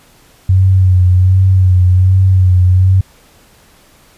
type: tone with vibrato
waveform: sine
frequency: 92.7 Hz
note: F#2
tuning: 4 cents sharp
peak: -5 dBFS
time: 0.49-3.01 s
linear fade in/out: 5 ms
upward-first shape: sine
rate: 1.3 Hz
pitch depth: 39 cents each way
effects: pink hiss -46 dBFS RMS until 4.17 s + resampled to 32000 Hz